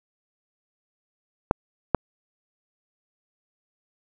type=clicks; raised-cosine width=1 ms; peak=-3 dBFS; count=2; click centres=1.511 / 1.947 s; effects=none

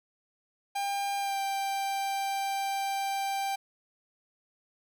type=tone with pitch glide; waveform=45% pulse; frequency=799 to 786.6 Hz; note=G5 to G5; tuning=+33 to +6 cents; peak=-29 dBFS; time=0.75-3.56 s; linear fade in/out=10 ms; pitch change=-27 cents; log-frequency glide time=1.19-1.37 s; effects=none

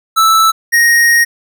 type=tone pair in turn; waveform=square; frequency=1317 / 1869.5 Hz; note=E6 / A#6; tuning=-2 / +4 cents; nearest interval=tritone; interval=606 cents; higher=second; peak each=-7 dBFS; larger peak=neither; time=0.16-0.52 / 0.72-1.25 s; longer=second; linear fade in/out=20 ms; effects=none

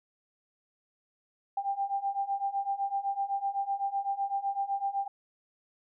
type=beating tone pair; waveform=sine; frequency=788 / 795.9 Hz; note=G5 / G5; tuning=+9 / +26 cents; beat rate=7.9 Hz; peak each=-33 / -31 dBFS; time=1.57-5.08 s; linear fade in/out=5 ms; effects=none

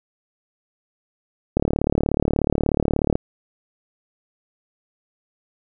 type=click train; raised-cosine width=2 ms; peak=-5 dBFS; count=59; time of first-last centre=1.57-3.155 s; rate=36.6 Hz; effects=none

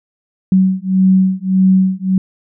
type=beating tone pair; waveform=sine; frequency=187.6 / 189.3 Hz; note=F#3 / F#3; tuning=+24 / +40 cents; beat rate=1.7 Hz; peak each=-12 dBFS; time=0.52-2.18 s; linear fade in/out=2 ms; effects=none

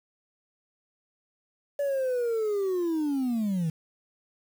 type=linear sweep; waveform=sine; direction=down; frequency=576 to 154.9 Hz; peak=-22 dBFS; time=1.79-3.7 s; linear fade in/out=5 ms; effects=tanh soft clip ceiling -24 dBFS + 8-bit

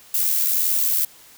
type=noise with amplitude modulation; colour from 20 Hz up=violet; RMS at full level=-18 dBFS; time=0.14-1.05 s; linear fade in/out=5 ms; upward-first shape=sine; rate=82 Hz; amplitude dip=45%; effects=white hiss -48 dBFS RMS until 1.37 s

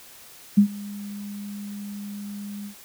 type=tone with ADSR envelope; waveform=sine; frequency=203.9 Hz; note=G#3; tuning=32 cents flat; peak=-9 dBFS; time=0.57-2.75 s; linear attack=13 ms; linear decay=90 ms; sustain=-23 dB; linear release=96 ms; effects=white hiss -47 dBFS RMS until 2.84 s

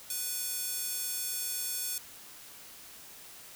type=tone with high-pass filter; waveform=square; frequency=493.9 Hz; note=B4; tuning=in tune; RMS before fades=-35 dBFS; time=0.1-1.98 s; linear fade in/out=2 ms; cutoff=7800 Hz; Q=0.75; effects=white hiss -50 dBFS RMS until 3.55 s

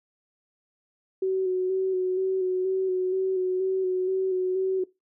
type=tone with vibrato; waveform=sine; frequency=374 Hz; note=F#4; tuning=19 cents sharp; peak=-22 dBFS; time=1.22-4.84 s; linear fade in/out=5 ms; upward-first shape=square; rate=2.1 Hz; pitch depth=22 cents each way; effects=noise-tail reverb RT60 0.2 s tail -20 dB re dry

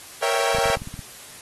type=chord; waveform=sawtooth; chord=A# diminished seventh; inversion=none; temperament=equal; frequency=466.2 / 554.4 / 659.3 / 784 Hz; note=A#4 / C#5 / E5 / G5; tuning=0 / 0 / 0 / 0 cents; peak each=-22 dBFS; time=0.22-0.76 s; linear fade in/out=10 ms
type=clicks; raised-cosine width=5 ms; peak=-22 dBFS; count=9; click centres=0.549 / 0.585 / 0.657 / 0.701 / 0.771 / 0.819 / 0.874 / 0.941 / 0.992 s
effects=white hiss -42 dBFS RMS until 1.41 s + AAC 32 kbps

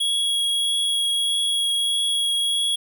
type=tone with vibrato; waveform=square; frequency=3322 Hz; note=G#7; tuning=in tune; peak=-20 dBFS; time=0-2.76 s; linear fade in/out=10 ms; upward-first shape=triangle; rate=1.6 Hz; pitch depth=9 cents each way; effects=none

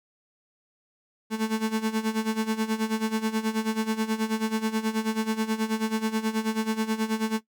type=tone with tremolo; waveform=35% pulse; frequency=220 Hz; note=A3; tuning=in tune; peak=-20 dBFS; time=1.3-7.41 s; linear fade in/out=50 ms; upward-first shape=sine; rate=9.3 Hz; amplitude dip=80%; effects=noise-tail reverb RT60 0.1 s tail -18 dB re dry

